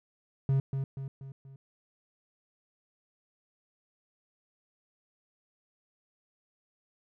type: tone with echo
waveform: triangle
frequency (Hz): 135.4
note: C#3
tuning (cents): -40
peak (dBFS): -21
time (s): 0.49-0.6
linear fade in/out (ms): 2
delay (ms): 240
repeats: 4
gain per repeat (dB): -6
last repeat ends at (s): 1.56
effects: none